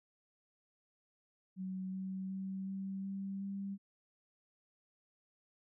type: tone with pitch steps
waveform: sine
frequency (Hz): 187.7 / 189.55 / 191.42 / 193.31 / 195.22 / 197.15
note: F#3 / F#3 / G3 / G3 / G3 / G3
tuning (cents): +25 / +42 / -41 / -24 / -7 / +10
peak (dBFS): -38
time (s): 1.56-3.78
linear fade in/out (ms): 50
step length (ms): 370
effects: none